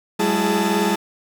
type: tone cluster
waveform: 40% pulse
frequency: 190.9 / 209.9 / 336.6 / 416.2 / 883 Hz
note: G3 / G#3 / E4 / G#4 / A5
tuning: -46 / +19 / +36 / +4 / +6 cents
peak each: -23 dBFS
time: 0.19-0.96 s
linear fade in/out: 10 ms
effects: none